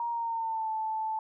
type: tone with pitch glide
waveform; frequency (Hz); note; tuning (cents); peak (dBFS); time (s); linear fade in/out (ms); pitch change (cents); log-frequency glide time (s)
sine; 940 to 877.1; A#5 to A5; +14 to -6; -29; 0-1.19; 2; -120; 0.1-0.7
effects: none